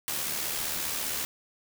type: noise with amplitude modulation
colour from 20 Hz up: white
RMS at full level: -30 dBFS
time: 0.08-1.25 s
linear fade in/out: 0 ms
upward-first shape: sine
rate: 75.2 Hz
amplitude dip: 40%
effects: none